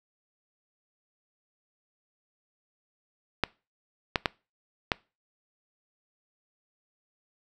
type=clicks; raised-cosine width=0.3 ms; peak=-7 dBFS; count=4; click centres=3.437 / 4.158 / 4.258 / 4.918 s; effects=noise-tail reverb RT60 0.3 s tail -23 dB re dry